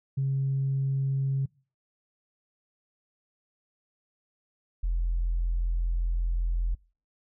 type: tone pair in turn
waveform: sine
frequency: 135.8 / 42.6 Hz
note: C#3 / F1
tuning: -35 / -42 cents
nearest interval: octave + minor sixth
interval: 2007 cents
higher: first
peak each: -23 dBFS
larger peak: neither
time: 0.17-1.46 / 4.83-6.75 s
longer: second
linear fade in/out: 10 ms
effects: noise-tail reverb RT60 0.4 s tail -25 dB re dry + tanh soft clip ceiling -20 dBFS